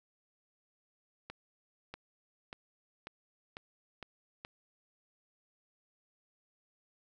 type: accelerating click train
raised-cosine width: 0.3 ms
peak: -27 dBFS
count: 7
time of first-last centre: 1.3-4.449 s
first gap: 640 ms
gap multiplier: 0.92
effects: none